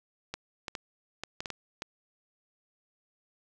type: clicks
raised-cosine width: 0.2 ms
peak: -18 dBFS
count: 8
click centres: 0.34 / 0.682 / 0.752 / 1.236 / 1.405 / 1.458 / 1.503 / 1.821 s
effects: none